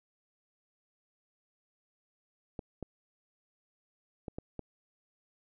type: clicks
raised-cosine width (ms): 2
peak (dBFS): -25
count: 5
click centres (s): 2.592 / 2.827 / 4.282 / 4.385 / 4.593
effects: none